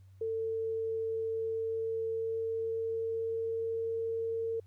sine tone with pitch glide, 447.9 to 454.4 Hz, A4 to A#4, +31 to -44 cents, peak -31 dBFS, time 0.21-4.6 s, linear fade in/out 5 ms, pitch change +25 cents, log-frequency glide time 1.2-3.88 s, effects added 95 Hz sine -53 dBFS peak until 4.66 s + pink hiss -75 dBFS RMS until 4.66 s

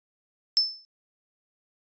sine tone with exponential decay, 5274 Hz, E8, in tune, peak -15 dBFS, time 0.57-0.85 s, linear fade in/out 0 ms, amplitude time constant 59 ms, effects resampled to 16000 Hz

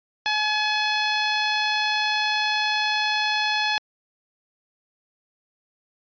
10% pulse tone, 850 Hz, G#5, 40 cents sharp, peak -12 dBFS, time 0.26-3.78 s, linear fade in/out 0 ms, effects resampled to 11025 Hz

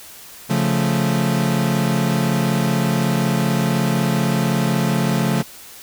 40% pulse chord, Db augmented, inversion none, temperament equal, 138.59 / 174.61 / 220 Hz, Db3 / F3 / A3, 0 / 0 / 0 cents, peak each -20 dBFS, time 0.49-5.43 s, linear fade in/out 20 ms, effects white hiss -40 dBFS RMS until 5.82 s

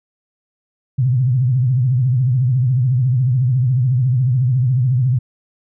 sine tone with vibrato, 126.7 Hz, B2, 45 cents sharp, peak -12 dBFS, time 0.98-5.19 s, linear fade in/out 10 ms, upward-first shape triangle, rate 14 Hz, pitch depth 160 cents each way, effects none

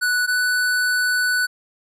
square tone pair in turn, 1480 / 1489.4 Hz, F#6 / F#6, 0 / +11 cents, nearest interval unison, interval 11 cents, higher second, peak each -18 dBFS, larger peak neither, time 0.01-0.27 / 0.27-1.47 s, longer second, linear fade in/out 20 ms, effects resampled to 32000 Hz

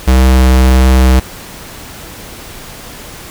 square tone, 64.4 Hz, C2, 27 cents flat, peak -5 dBFS, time 0.07-1.2 s, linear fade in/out 10 ms, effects pink hiss -30 dBFS RMS until 3.3 s

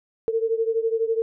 sine beating tone pair, 448.3 / 460.3 Hz, A4 / A#4, +32 / -22 cents, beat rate 12 Hz, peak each -22 / -25 dBFS, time 0.28-1.22 s, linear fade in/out 0 ms, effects none

